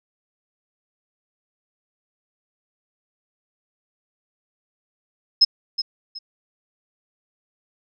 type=tone with echo; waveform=sine; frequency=5150 Hz; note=E8; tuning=41 cents flat; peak=-9 dBFS; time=5.41-5.45 s; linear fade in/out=10 ms; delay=370 ms; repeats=2; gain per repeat=-11 dB; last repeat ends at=6.19 s; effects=none

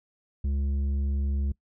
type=tone with tanh clipping; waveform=triangle; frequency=69.7 Hz; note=C#2; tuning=10 cents sharp; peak=-26 dBFS; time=0.44-1.52 s; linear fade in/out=5 ms; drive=12 dB; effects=noise-tail reverb RT60 0.1 s tail -22 dB re dry

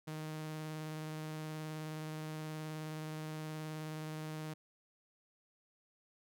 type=tone with vibrato; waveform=sawtooth; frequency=155.56 Hz; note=D#3; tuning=in tune; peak=-37 dBFS; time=0.07-4.54 s; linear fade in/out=10 ms; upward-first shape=square; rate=19 Hz; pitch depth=10 cents each way; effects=none

